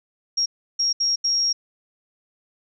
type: tone bursts at uneven times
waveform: sine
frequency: 5588 Hz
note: F8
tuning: in tune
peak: -18 dBFS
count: 4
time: 0.37-0.46 / 0.79-0.93 / 1-1.16 / 1.24-1.53 s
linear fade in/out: 10 ms
effects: none